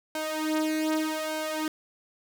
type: tone with flanger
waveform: sawtooth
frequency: 311.8 Hz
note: D#4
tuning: 4 cents sharp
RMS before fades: -29 dBFS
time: 0.15-1.68 s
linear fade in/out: 2 ms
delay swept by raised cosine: 1.3 to 3.7 ms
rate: 0.83 Hz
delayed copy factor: +0.8
effects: none